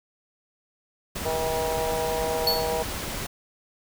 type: noise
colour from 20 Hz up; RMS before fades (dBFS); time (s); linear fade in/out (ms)
pink; -32; 1.15-3.27; 10
type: harmonic tone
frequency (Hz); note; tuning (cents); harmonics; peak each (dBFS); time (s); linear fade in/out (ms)
160; D#3; +49; 3 / 4 / 5 / 6; -28 / -30 / -32 / -34; 1.25-2.83; 10
type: tone with exponential decay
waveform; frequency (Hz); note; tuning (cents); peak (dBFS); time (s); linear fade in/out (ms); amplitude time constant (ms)
square; 4423; C#8; -5; -18; 2.47-2.78; 2; 67
effects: none